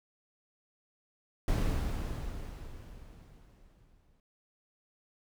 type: noise with exponential decay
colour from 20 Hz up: brown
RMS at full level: -27 dBFS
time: 1.48-4.2 s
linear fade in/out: 1 ms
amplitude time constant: 590 ms
effects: none